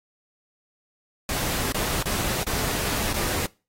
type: noise with dropouts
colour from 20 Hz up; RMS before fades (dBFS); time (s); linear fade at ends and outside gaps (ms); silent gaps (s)
pink; -27; 1.29-3.46; 2; 1.722-1.744 / 2.027-2.056 / 2.433-2.467 / 3.129-3.141
effects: noise-tail reverb RT60 0.3 s tail -22 dB re dry + AAC 48 kbps